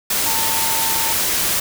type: tone in noise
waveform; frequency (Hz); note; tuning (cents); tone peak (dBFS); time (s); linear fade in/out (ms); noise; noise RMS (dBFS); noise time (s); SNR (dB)
sine; 900; A5; +39; -25; 0.26-1.13; 5; white; -19; 0.1-1.6; -9
effects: none